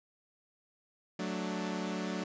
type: chord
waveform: sawtooth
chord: D major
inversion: first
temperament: equal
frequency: 185 / 220 / 293.7 Hz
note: F#3 / A3 / D4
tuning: 0 / 0 / 0 cents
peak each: -33 / -35 / -36 dBFS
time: 1.19-2.24 s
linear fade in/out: 5 ms
effects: resampled to 16000 Hz